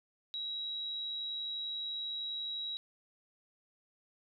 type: tone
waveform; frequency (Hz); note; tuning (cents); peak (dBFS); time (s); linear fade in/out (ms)
sine; 3863; B7; -39; -36; 0.34-2.77; 0
effects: none